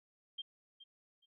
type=tone with echo; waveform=sine; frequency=3181 Hz; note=G7; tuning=25 cents sharp; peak=-39 dBFS; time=0.38-0.42 s; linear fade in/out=10 ms; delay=420 ms; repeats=2; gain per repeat=-14 dB; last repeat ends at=1.26 s; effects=none